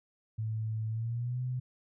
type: tone with pitch glide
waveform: sine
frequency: 110 to 126.36 Hz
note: A2 to B2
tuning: 0 to +40 cents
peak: -31 dBFS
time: 0.38-1.6 s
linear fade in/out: 10 ms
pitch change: +240 cents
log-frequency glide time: 0.89-1.41 s
effects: none